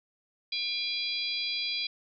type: harmonic tone with a mistuned harmonic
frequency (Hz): 800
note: G5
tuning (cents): +35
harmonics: 3 / 4 / 5 / 6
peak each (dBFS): -35 / -35 / -35 / -35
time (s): 0.52-1.87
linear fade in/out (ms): 5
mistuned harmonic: 4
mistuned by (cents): +70
effects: none